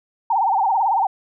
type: tone with vibrato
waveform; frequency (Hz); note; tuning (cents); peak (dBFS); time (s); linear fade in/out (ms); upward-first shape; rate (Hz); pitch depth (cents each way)
sine; 844; G#5; +28; -15; 0.3-1.07; 5; sine; 18; 190
effects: none